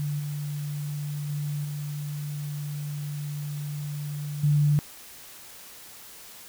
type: tone with level steps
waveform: sine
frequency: 146.9 Hz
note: D3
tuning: 1 cent sharp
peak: -26 / -29 / -27 / -30 / -18 dBFS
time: 0-4.79 s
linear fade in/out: 0 ms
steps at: 0.19 / 1.29 / 1.64 / 4.43 s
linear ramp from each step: 10 ms
effects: white hiss -46 dBFS RMS until 6.48 s